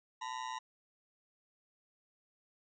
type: ring-modulated tone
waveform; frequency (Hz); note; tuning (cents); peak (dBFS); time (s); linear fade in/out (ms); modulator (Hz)
40% pulse; 950; A#5; +33; -35; 0.21-0.59; 10; 61.5
effects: resampled to 16000 Hz